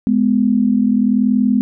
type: tone pair together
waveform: sine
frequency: 209.6 / 250.5 Hz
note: G#3 / B3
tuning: +16 / +25 cents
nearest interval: minor third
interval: 309 cents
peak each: -14 dBFS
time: 0.07-1.61 s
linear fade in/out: 0 ms
effects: none